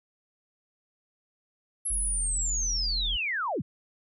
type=linear sweep; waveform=sine; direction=down; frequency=11175 to 79.7 Hz; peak=-27 dBFS; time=1.85-3.62 s; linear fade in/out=10 ms
type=tone; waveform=triangle; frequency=41.2 Hz; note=E1; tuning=in tune; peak=-28 dBFS; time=1.9-3.17 s; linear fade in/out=10 ms
effects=none